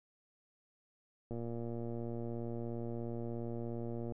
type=click train; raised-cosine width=2 ms; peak=-29 dBFS; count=330; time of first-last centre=1.31-4.122 s; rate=117 Hz; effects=none